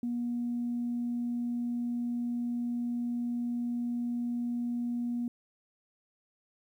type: tone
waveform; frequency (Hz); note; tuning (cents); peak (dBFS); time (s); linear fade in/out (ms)
sine; 240; B3; -49; -29; 0.03-5.28; 2
effects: tanh soft clip ceiling -25 dBFS + 11-bit